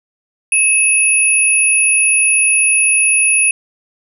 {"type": "tone pair together", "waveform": "sine", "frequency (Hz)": [2583, 10332], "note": ["E7", "E9"], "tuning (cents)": [-36, -36], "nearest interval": "2 octaves", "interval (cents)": 2400, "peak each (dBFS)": -12, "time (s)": [0.52, 3.51], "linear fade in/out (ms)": 2, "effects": []}